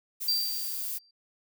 violet noise, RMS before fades -34 dBFS, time 0.2-0.99 s, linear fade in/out 20 ms
sine tone with exponential decay, 4699 Hz, D8, in tune, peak -22 dBFS, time 0.28-1.11 s, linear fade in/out 5 ms, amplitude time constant 180 ms
effects none

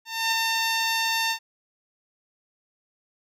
10% pulse tone with ADSR envelope, 904 Hz, A5, 47 cents sharp, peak -12 dBFS, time 0.05-1.39 s, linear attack 270 ms, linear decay 6 ms, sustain -2 dB, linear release 84 ms, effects low-pass 12000 Hz 12 dB/octave

